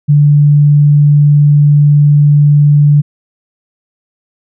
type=tone; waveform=sine; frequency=146.4 Hz; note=D3; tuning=5 cents flat; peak=-3 dBFS; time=0.08-3.02 s; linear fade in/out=20 ms; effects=none